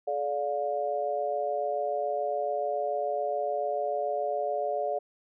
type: tone cluster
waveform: sine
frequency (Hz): 426.4 / 582 / 709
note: G#4 / D5 / F5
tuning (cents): +46 / -16 / +26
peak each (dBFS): -34 / -30 / -31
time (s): 0.07-4.99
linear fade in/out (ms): 10
effects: none